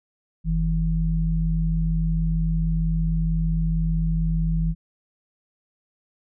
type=tone pair together; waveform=sine; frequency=46.72 / 162.3 Hz; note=F#1 / E3; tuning=+18 / -27 cents; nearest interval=octave + minor seventh; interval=2155 cents; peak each=-22 dBFS; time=0.44-4.75 s; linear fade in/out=50 ms; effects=none